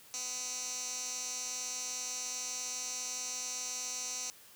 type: tone with band-pass filter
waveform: 15% pulse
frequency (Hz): 251.8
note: B3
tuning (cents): +34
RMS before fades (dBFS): -39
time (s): 0.14-4.3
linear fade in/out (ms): 0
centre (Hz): 6400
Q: 5.3
effects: white hiss -57 dBFS RMS until 4.55 s